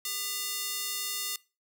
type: tone with high-pass filter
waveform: square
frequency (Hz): 400.6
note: G4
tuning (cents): +38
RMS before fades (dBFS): -34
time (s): 0.05-1.36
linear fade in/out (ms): 2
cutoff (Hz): 4000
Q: 0.64
effects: noise-tail reverb RT60 0.3 s tail -21 dB re dry